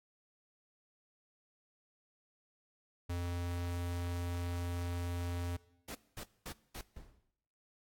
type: tone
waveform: square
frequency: 87.31 Hz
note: F2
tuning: in tune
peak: -36 dBFS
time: 3.09-5.57 s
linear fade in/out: 10 ms
type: noise bursts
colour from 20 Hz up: pink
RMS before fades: -45 dBFS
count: 4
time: 5.88-6.812 s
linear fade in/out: 5 ms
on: 68 ms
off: 220 ms
type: noise with exponential decay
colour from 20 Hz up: brown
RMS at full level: -45 dBFS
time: 6.96-7.32 s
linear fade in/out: 5 ms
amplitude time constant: 77 ms
effects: noise-tail reverb RT60 0.9 s tail -20 dB re dry + AAC 64 kbps